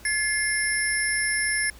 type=tone cluster; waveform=sine; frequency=1717 / 2113 / 5350 / 10570 Hz; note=A6 / C7 / E8 / E9; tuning=-43 / +16 / +25 / +4 cents; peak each=-26 / -27 / -32 / -28 dBFS; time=0.05-1.7 s; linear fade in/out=2 ms; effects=added 60 Hz sine -47 dBFS peak until 1.79 s + pink hiss -50 dBFS RMS until 1.79 s